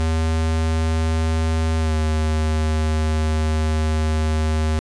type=tone with pitch glide; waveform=square; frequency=80.3 to 78.24 Hz; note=E2 to D#2; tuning=-45 to +10 cents; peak=-18 dBFS; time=0-4.79 s; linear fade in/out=0 ms; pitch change=-45 cents; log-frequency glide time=1.78-1.94 s; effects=resampled to 22050 Hz